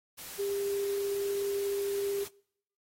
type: tone in noise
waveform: sine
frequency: 400 Hz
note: G4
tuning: 35 cents sharp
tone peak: -29 dBFS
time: 0.38-2.25 s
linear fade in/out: 20 ms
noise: white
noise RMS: -44 dBFS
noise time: 0.17-2.29 s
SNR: +12 dB
effects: noise-tail reverb RT60 0.7 s tail -25 dB re dry + AAC 48 kbps